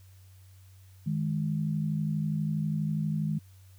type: tone pair together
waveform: sine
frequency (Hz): 156.27 / 208.6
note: D#3 / G#3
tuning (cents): +8 / +8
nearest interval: perfect fourth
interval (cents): 500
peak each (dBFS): -28 / -32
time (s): 1.06-3.39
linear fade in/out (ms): 10
effects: added 94 Hz sine -51 dBFS peak until 3.78 s + white hiss -64 dBFS RMS until 3.78 s